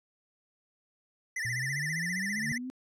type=tone with vibrato; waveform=square; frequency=1900 Hz; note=A#6; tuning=33 cents sharp; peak=-32 dBFS; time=1.36-2.58 s; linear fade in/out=5 ms; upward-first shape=sine; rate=15 Hz; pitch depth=140 cents each way
type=exponential sweep; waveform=sine; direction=up; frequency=116.54 to 261.6 Hz; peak=-35 dBFS; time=1.45-2.7 s; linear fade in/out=0 ms
type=tone with exponential growth; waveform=sine; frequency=148.1 Hz; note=D3; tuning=15 cents sharp; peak=-31 dBFS; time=2.23-2.52 s; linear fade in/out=0 ms; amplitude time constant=63 ms
effects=low-pass 10000 Hz 12 dB/octave